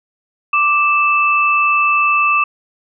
sine tone pair together, 1175.3 / 2637 Hz, D6 / E7, +1 / 0 cents, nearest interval octave + major second, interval 1399 cents, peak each -13 / -14 dBFS, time 0.53-2.44 s, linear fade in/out 5 ms, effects none

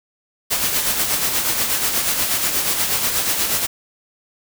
white noise with tremolo, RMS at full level -18 dBFS, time 0.5-3.67 s, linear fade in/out 20 ms, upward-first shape sine, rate 8.3 Hz, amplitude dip 45%, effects none

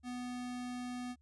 square tone, 247.3 Hz, B3, 3 cents sharp, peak -40 dBFS, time 0.03-1.16 s, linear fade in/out 50 ms, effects added 73 Hz sine -65 dBFS peak until 1.21 s + resampled to 24000 Hz

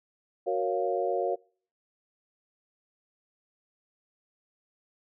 sine chord, Gb major seventh, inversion none, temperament equal, 370 / 466.2 / 554.4 / 698.5 Hz, Gb4 / Bb4 / Db5 / F5, 0 / 0 / 0 / 0 cents, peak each -31 dBFS, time 0.46-1.36 s, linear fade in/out 20 ms, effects noise-tail reverb RT60 0.5 s tail -26 dB re dry

